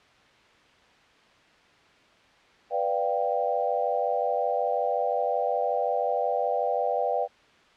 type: chord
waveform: sine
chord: G dominant seventh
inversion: first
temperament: equal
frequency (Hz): 493.9 / 587.3 / 698.5 / 784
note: B4 / D5 / F5 / G5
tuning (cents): 0 / 0 / 0 / 0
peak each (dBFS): -29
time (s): 2.7-7.28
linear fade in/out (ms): 50
effects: white hiss -57 dBFS RMS until 7.76 s + low-pass 3000 Hz 12 dB/octave